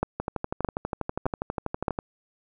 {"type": "two click trains", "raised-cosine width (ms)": 1, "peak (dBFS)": [-14, -10], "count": [23, 4], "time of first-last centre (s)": [[0.2, 1.989], [0.03, 1.882]], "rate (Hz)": [12.3, 1.62], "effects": []}